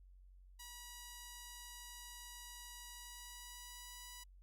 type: tone with pitch glide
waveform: 5% pulse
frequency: 967 to 980.5 Hz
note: B5 to B5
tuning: -37 to -13 cents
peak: -39 dBFS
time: 0.59-4.24 s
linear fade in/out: 10 ms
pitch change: +24 cents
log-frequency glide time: 2.92-4.11 s
effects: added 46 Hz sine -58 dBFS peak until 4.42 s + Opus 48 kbps